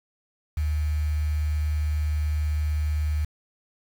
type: tone with quantisation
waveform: sine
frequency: 75.8 Hz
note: D#2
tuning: 45 cents flat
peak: -22 dBFS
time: 0.57-3.25 s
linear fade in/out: 5 ms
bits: 7
effects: none